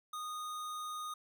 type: tone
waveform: square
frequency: 1235 Hz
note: D#6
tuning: 13 cents flat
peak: -40 dBFS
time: 0.13-1.14 s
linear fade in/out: 5 ms
effects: none